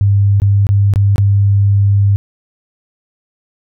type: tone with dropouts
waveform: sine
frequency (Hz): 100.2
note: G2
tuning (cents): +38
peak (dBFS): -7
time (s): 0.01-2.16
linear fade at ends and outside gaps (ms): 0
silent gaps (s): 0.4-0.419 / 0.668-0.69 / 0.937-0.959 / 1.159-1.181
effects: none